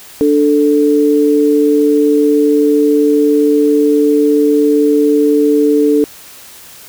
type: tone pair together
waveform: sine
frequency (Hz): 293.7 / 441.1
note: D4 / A4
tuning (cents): 0 / +4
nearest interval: perfect fifth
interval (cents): 704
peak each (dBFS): -10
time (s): 0.21-6.04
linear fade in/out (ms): 0
effects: white hiss -36 dBFS RMS until 6.88 s